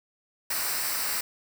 white noise with comb filter, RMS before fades -29 dBFS, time 0.5-1.21 s, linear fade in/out 5 ms, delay 0.3 ms, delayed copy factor -0.65, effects none

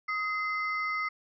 triangle ring-modulated tone, 1661.2 Hz, G#6, in tune, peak -24 dBFS, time 0.08-1.09 s, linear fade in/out 10 ms, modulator 403 Hz, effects resampled to 16000 Hz

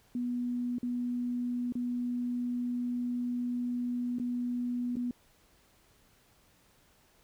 sine tone with dropouts, 244.3 Hz, B3, 19 cents flat, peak -30 dBFS, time 0.15-5.11 s, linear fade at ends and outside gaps 2 ms, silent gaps 0.784-0.83 / 1.723-1.753 / 4.186-4.198 / 4.957-4.967 s, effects pink hiss -65 dBFS RMS until 7.23 s

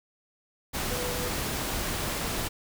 sine tone in noise, 493.9 Hz, B4, in tune, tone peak -34 dBFS, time 0.9-1.3 s, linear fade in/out 20 ms, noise pink, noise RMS -31 dBFS, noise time 0.73-2.49 s, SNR -6 dB, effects none

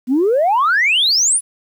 sine exponential sweep, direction up, 235.9 to 10320 Hz, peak -10 dBFS, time 0.07-1.41 s, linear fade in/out 50 ms, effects tanh soft clip ceiling -8 dBFS + 8-bit

